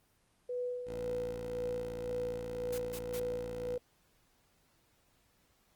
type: tone with tremolo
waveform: sine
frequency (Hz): 493.9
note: B4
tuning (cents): 0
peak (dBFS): -33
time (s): 0.49-3.78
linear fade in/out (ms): 5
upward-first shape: sine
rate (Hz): 1.9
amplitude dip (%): 55
type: tone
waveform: 10% pulse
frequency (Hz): 57.1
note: A#1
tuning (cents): -35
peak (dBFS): -36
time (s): 0.85-3.79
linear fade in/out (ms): 50
type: noise bursts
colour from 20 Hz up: white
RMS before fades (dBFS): -45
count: 3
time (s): 2.72-3.198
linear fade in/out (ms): 10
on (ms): 66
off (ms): 140
effects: pink hiss -71 dBFS RMS until 5.75 s + Opus 24 kbps